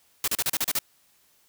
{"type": "noise bursts", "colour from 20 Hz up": "white", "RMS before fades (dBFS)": -25, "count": 8, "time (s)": [0.24, 0.789], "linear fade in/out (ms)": 2, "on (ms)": 38, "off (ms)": 35, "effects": ["white hiss -63 dBFS RMS until 1.48 s"]}